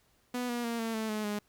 sawtooth tone with pitch steps, 246.9 / 239.9 / 233 / 226.4 / 220 / 213.7 / 207.6 Hz, B3 / A#3 / A#3 / A3 / A3 / G#3 / G#3, 0 / +50 / -1 / +50 / 0 / +50 / 0 cents, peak -28 dBFS, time 0.34-1.39 s, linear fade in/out 5 ms, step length 150 ms, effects pink hiss -69 dBFS RMS until 1.48 s

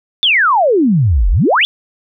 sine exponential two-way sweep, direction down then up, 3629 to 39.62 to 3629 Hz, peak -8 dBFS, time 0.23-1.65 s, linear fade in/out 0 ms, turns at 1.3 s, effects none

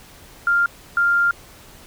sine tone bursts at uneven times, 1396.9 Hz, F6, in tune, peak -14 dBFS, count 2, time 0.47-0.66 / 0.97-1.31 s, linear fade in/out 2 ms, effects pink hiss -45 dBFS RMS until 1.86 s

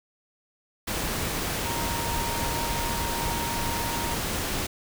sine tone in noise, 932.3 Hz, A#5, in tune, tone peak -32 dBFS, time 1.65-4.15 s, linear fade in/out 10 ms, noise pink, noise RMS -29 dBFS, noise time 0.87-4.67 s, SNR -6 dB, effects none

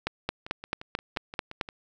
two click trains, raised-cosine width 0.3 ms, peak -11 / -23 dBFS, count 8 / 9, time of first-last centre 0.07-1.612 / 0.29-1.689 s, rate 4.54 / 5.72 Hz, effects none

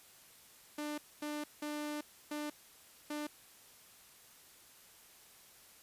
sawtooth tone bursts at uneven times, 297.8 Hz, D4, 24 cents sharp, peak -34 dBFS, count 5, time 0.78-0.98 / 1.22-1.44 / 1.62-2.01 / 2.31-2.5 / 3.1-3.27 s, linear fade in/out 5 ms, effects white hiss -60 dBFS RMS until 5.82 s + resampled to 32000 Hz

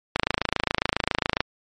click train, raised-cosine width 0.3 ms, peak -4 dBFS, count 35, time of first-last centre 0.16-1.405 s, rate 27.3 Hz, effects MP3 48 kbps

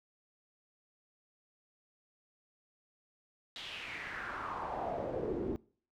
brown noise with band-pass filter sweep, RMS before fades -39 dBFS, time 3.56-5.56 s, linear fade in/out 0 ms, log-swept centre 3600 to 300 Hz, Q 3.8, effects noise-tail reverb RT60 0.5 s tail -23 dB re dry

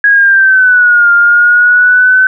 sine exponential two-way sweep, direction down then up, 1661.2 to 1400 to 1524 Hz, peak -3 dBFS, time 0.04-2.27 s, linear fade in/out 2 ms, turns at 1.12 s, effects none

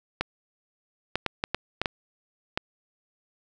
clicks, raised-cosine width 0.3 ms, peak -9 dBFS, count 8, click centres 0.21 / 1.156 / 1.263 / 1.439 / 1.546 / 1.816 / 1.858 / 2.575 s, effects none

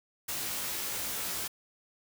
white noise with comb filter, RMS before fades -35 dBFS, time 0.28-1.48 s, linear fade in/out 10 ms, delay 18 ms, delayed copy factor +0.95, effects none

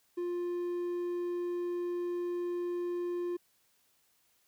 triangle tone, 351.2 Hz, F4, 10 cents sharp, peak -30 dBFS, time 0.17-3.37 s, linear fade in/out 10 ms, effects white hiss -71 dBFS RMS until 4.47 s

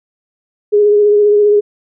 sine tone with vibrato, 414.9 Hz, G#4, 2 cents flat, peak -6 dBFS, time 0.72-1.61 s, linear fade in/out 20 ms, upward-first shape triangle, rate 15 Hz, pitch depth 27 cents each way, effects none

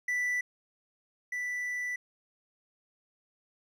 triangle tone pair in turn, 1975.5 / 1975.5 Hz, B6 / B6, 0 / 0 cents, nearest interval unison, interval 0 cents, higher neither, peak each -26 / -30 dBFS, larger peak first, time 0.08-0.41 / 1.32-1.96 s, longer second, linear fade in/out 5 ms, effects none

